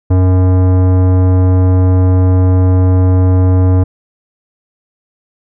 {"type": "tone with tanh clipping", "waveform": "sine", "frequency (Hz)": 92.3, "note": "F#2", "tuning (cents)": -4, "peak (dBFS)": -8, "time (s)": [0.1, 3.84], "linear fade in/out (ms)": 10, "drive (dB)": 17, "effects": []}